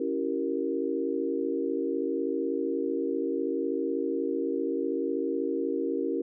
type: chord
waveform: sine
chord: C# diminished seventh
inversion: none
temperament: equal with one note detuned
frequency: 277.2 / 329.6 / 385.5 / 466.2 Hz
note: C#4 / E4 / G4 / Bb4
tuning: 0 / 0 / -29 / 0 cents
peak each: -32 dBFS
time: 0-6.22 s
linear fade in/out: 5 ms
effects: none